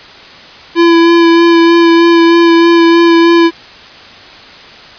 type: tone with vibrato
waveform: square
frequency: 336.6 Hz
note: E4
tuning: 36 cents sharp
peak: -4 dBFS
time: 0.75-3.51 s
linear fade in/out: 50 ms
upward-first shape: sine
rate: 3.2 Hz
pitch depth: 15 cents each way
effects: white hiss -33 dBFS RMS until 4.98 s + resampled to 11025 Hz